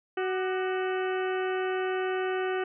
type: harmonic tone with a mistuned harmonic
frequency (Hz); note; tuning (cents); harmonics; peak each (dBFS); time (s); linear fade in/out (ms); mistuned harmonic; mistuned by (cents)
373.3; F#4; +15; 1 / 2 / 3 / 4 / 5 / 6 / 7 / 8; -28 / -35 / -40 / -37 / -41 / -47 / -44 / -46; 0.17-2.64; 5; 3; +110
effects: none